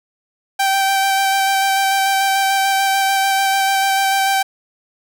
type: tone with vibrato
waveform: sawtooth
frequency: 779 Hz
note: G5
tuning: 11 cents flat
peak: -10 dBFS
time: 0.59-4.43 s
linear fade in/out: 10 ms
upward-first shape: square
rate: 6.8 Hz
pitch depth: 11 cents each way
effects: none